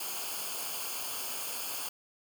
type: noise with comb filter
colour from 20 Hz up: white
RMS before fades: -37 dBFS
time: 0-1.89 s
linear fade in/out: 5 ms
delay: 0.52 ms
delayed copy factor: -0.7
effects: none